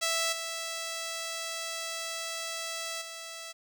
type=tone with level steps; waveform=5% pulse; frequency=659.3 Hz; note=E5; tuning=in tune; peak=-16 / -23 / -29 dBFS; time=0.01-3.53 s; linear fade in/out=20 ms; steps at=0.32 / 3.01 s; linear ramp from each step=10 ms; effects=none